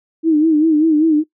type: tone with vibrato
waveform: sine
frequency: 312.1 Hz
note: D#4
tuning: 5 cents sharp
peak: -9 dBFS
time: 0.23-1.24 s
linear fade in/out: 50 ms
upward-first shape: sine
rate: 5.1 Hz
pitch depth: 85 cents each way
effects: noise-tail reverb RT60 0.1 s tail -18 dB re dry